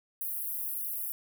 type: high-pass noise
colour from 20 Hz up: pink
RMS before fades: -35 dBFS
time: 0.21-1.12 s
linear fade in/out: 0 ms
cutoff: 11000 Hz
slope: 48 dB/octave
effects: none